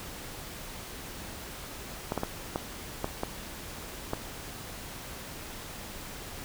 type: clicks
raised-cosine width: 1 ms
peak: -15 dBFS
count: 7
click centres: 2.121 / 2.177 / 2.234 / 2.559 / 3.044 / 3.234 / 4.134 s
effects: pink hiss -42 dBFS RMS until 6.44 s